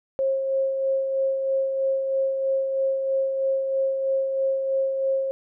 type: tone with tremolo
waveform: sine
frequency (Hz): 537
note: C5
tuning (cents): +45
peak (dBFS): -19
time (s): 0.19-5.31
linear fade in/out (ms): 0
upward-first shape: sine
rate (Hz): 3.1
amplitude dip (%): 40
effects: none